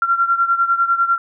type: beating tone pair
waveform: sine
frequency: 1369 / 1379 Hz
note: F6 / F6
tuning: -35 / -22 cents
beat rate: 10 Hz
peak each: -15 / -19 dBFS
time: 0.02-1.18 s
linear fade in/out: 2 ms
effects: none